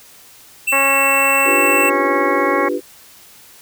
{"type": "tone", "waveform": "square", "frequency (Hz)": 2681, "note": "E7", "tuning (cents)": 29, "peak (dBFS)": -15, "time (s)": [0.67, 1.9], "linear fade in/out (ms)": 10}
{"type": "harmonic tone", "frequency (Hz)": 274.7, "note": "C#4", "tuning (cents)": -16, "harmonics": [1, 2, 3, 4, 5, 6, 7, 8], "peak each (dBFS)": [-29, -21, -24, -19, -28, -27, -25, -24], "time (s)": [0.72, 2.69], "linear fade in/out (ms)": 10}
{"type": "chord", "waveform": "sine", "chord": "G dominant seventh", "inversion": "second", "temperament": "equal", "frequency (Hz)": [293.7, 349.2, 392, 493.9], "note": ["D4", "F4", "G4", "B4"], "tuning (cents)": [0, 0, 0, 0], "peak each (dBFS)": -23, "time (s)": [1.44, 2.81], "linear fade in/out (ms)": 50}
{"effects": ["white hiss -44 dBFS RMS until 3.61 s"]}